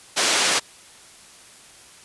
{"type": "band-pass noise", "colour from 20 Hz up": "white", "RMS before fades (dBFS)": -20, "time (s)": [0.16, 0.6], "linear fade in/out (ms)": 20, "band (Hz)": [280, 6300], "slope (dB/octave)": 12, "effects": ["white hiss -47 dBFS RMS until 2.04 s", "resampled to 24000 Hz"]}